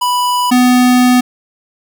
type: tone pair in turn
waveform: square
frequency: 987 / 249.3 Hz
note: B5 / B3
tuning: -1 / +16 cents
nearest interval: 2 octaves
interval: 2383 cents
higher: first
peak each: -12 / -7 dBFS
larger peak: second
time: 0.01-0.51 / 0.51-1.21 s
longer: second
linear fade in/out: 10 ms
effects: none